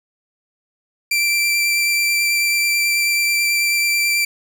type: tone with vibrato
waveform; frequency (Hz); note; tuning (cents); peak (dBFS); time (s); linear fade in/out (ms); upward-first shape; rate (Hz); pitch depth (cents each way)
sawtooth; 2349; D7; 0; -12; 1.11-4.25; 5; sine; 9.2; 11
effects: none